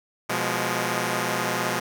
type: chord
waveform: 5% pulse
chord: F diminished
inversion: second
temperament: equal with one note detuned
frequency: 123.47 / 175.73 / 207.7 Hz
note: Cb3 / F3 / Ab3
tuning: 0 / +11 / 0 cents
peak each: -17 dBFS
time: 0.29-1.8 s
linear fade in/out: 10 ms
effects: none